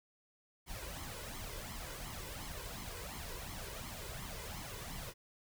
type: noise with flanger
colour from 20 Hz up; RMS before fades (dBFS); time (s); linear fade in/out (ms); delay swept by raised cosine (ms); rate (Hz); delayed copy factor
pink; -45; 0.66-5.14; 50; 0.94 to 2.04; 2.8; +0.65
effects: none